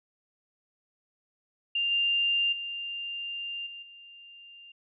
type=tone with level steps; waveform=sine; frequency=2794 Hz; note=F7; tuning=in tune; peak=-25 / -23 / -33 / -40 / -47 dBFS; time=1.75-4.72 s; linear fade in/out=5 ms; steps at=1.91 / 2.52 / 3.66 / 3.82 s; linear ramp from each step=10 ms; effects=none